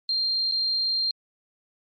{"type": "tone with dropouts", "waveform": "sine", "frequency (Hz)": 4186, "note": "C8", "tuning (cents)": 0, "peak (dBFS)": -21, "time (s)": [0.09, 1.11], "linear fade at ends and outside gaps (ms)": 2, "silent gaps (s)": [0.514, 0.52], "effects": ["tanh soft clip ceiling -17 dBFS", "MP3 32 kbps"]}